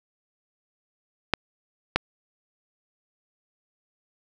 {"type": "clicks", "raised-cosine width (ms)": 0.3, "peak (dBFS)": -3, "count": 2, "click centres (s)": [1.337, 1.96], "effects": []}